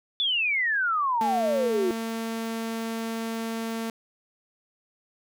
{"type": "exponential sweep", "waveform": "sine", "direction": "down", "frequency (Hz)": [3520, 346.2], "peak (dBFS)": -22, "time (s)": [0.2, 1.91], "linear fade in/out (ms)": 0}
{"type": "tone", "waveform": "sawtooth", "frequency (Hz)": 226.4, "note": "A3", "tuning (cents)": 50, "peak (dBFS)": -25, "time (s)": [1.21, 3.9], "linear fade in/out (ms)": 2}
{"effects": []}